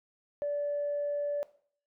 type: tone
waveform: sine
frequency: 580 Hz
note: D5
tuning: 22 cents flat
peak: -28 dBFS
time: 0.42-1.43 s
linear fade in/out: 0 ms
effects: noise-tail reverb RT60 0.5 s tail -17 dB re dry + tanh soft clip ceiling -25 dBFS